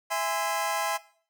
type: chord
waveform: sawtooth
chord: E augmented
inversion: none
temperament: just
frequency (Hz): 659.3 / 824.1 / 1030.1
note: E5 / G#5 / B#5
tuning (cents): 0 / -14 / -27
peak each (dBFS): -27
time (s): 0.1-0.98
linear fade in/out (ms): 20
effects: noise-tail reverb RT60 0.5 s tail -19 dB re dry